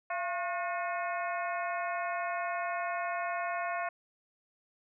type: harmonic tone with a mistuned harmonic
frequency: 361.2 Hz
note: F#4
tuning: 42 cents flat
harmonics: 2 / 3 / 4 / 5 / 6 / 7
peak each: -34 / -38 / -40 / -42 / -44 / -45 dBFS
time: 0.1-3.89 s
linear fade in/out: 5 ms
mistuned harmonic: 2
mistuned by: -84 cents
effects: none